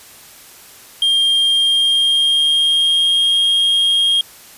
triangle tone with pitch glide, 3207 to 3244 Hz, G7 to G#7, +39 to -41 cents, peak -10 dBFS, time 1.02-4.21 s, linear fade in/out 2 ms, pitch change +20 cents, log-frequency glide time 1.5-3.43 s, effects white hiss -41 dBFS RMS until 4.57 s + resampled to 32000 Hz

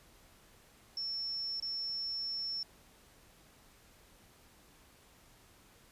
sine tone with dropouts, 5400 Hz, E8, 41 cents sharp, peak -35 dBFS, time 0.97-2.63 s, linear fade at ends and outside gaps 2 ms, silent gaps 1.6-1.624 s, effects pink hiss -62 dBFS RMS until 5.91 s + resampled to 32000 Hz

